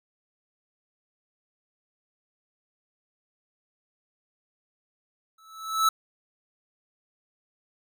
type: tone with exponential growth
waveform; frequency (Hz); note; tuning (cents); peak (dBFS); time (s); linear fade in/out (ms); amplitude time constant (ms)
square; 1309; E6; -13; -17; 5.38-5.89; 5; 110
effects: none